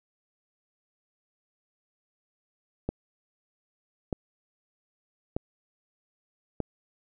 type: click train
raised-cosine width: 2 ms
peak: -15 dBFS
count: 4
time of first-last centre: 2.89-6.603 s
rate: 0.808 Hz
effects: none